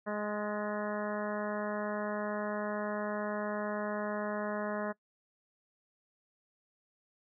harmonic tone with a mistuned harmonic, 208.9 Hz, G#3, 10 cents sharp, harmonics 1 / 2 / 3 / 4 / 5 / 6 / 7 / 8 / 9, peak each -38 / -41 / -37 / -46 / -43 / -46 / -46 / -45 / -51 dBFS, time 0.06-4.93 s, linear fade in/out 20 ms, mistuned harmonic 8, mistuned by +27 cents, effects noise-tail reverb RT60 0.1 s tail -22 dB re dry

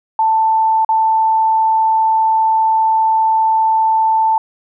sine tone with dropouts, 885 Hz, A5, 10 cents sharp, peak -10 dBFS, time 0.19-4.38 s, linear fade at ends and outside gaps 2 ms, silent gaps 0.848-0.89 s, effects none

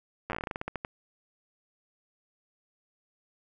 slowing click train, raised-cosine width 0.5 ms, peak -18 dBFS, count 16, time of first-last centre 0.3-0.849 s, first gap 9 ms, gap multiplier 1.18, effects none

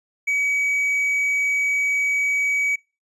triangle tone, 2271 Hz, C#7, 41 cents sharp, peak -17 dBFS, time 0.27-2.76 s, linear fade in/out 10 ms, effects noise-tail reverb RT60 0.3 s tail -23 dB re dry + resampled to 24000 Hz

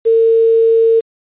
sine tone with quantisation, 453.6 Hz, A#4, 47 cents flat, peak -7 dBFS, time 0.05-1.01 s, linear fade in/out 20 ms, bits 6, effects resampled to 8000 Hz

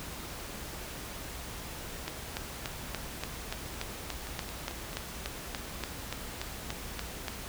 two click trains, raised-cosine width 0.2 ms, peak -24 / -16 dBFS, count 4 / 19, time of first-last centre 4.27-4.931 / 2.08-7.282 s, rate 4.54 / 3.46 Hz, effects added 60 Hz sine -48 dBFS peak until 7.48 s + pink hiss -42 dBFS RMS until 7.48 s

